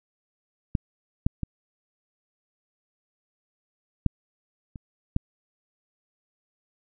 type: clicks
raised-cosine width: 5 ms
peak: -10 / -8 / -16 / -7 / -26 / -10 dBFS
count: 6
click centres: 0.752 / 1.265 / 1.433 / 4.063 / 4.758 / 5.164 s
effects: none